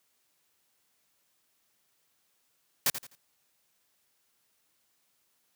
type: noise with echo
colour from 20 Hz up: white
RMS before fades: -25 dBFS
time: 2.86-2.9 s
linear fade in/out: 2 ms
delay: 84 ms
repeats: 3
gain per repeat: -11 dB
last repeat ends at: 3.152 s
effects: white hiss -73 dBFS RMS until 5.55 s + high-pass 80 Hz 12 dB/octave